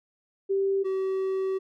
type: tone pair in turn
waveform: sine / triangle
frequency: 390.8 / 381.9 Hz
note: G4 / G4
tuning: -5 / -45 cents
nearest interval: unison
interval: 40 cents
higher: first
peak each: -22 / -23 dBFS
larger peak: first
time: 0.49-0.84 / 0.84-1.59 s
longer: second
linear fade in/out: 20 ms
effects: none